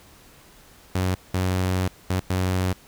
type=tone bursts at uneven times; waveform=sawtooth; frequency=92.5 Hz; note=F#2; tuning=in tune; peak=-17 dBFS; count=4; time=0.95-1.15 / 1.34-1.88 / 2.1-2.2 / 2.3-2.73 s; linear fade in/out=5 ms; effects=pink hiss -51 dBFS RMS until 2.87 s